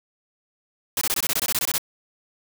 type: noise bursts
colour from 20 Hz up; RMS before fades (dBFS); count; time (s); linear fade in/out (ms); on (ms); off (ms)
white; -23; 13; 0.97-1.781; 2; 43; 21
effects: none

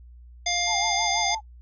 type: harmonic tone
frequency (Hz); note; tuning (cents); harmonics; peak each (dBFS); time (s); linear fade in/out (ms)
703; F5; +11; 1 / 3 / 5 / 7 / 9; -29 / -29 / -29 / -29 / -29; 0.46-1.35; 5
type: tone with vibrato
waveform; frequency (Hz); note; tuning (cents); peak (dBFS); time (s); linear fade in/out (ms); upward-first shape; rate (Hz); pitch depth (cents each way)
sine; 831; G#5; +1; -27; 0.66-1.41; 50; sine; 6.1; 130
effects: noise-tail reverb RT60 0.1 s tail -21 dB re dry + added 60 Hz sine -44 dBFS peak until 1.61 s

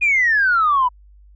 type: exponential sweep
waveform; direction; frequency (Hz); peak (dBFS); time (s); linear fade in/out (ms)
sine; down; 2489 to 969; -12; 0.01-0.89; 20
effects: tanh soft clip ceiling -8 dBFS + added 50 Hz sine -44 dBFS peak until 1.35 s

